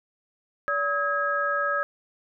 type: tone cluster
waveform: sine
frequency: 574 / 1277 / 1641 Hz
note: D5 / D#6 / G#6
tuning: -40 / +45 / -21 cents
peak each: -29 / -26 / -27 dBFS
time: 0.68-1.83 s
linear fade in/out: 0 ms
effects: none